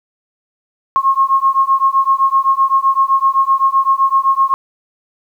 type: beating tone pair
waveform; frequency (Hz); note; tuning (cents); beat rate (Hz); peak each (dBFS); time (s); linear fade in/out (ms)
sine; 1076 / 1083.8; C6 / C#6; +48 / -39; 7.8; -13; 0.96-4.54; 0
effects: 8-bit